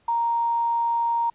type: tone with quantisation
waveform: sine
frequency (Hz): 933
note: A#5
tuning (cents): +1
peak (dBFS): -20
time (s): 0.08-1.3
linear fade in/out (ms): 5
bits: 8
effects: pink hiss -63 dBFS RMS until 1.34 s + resampled to 8000 Hz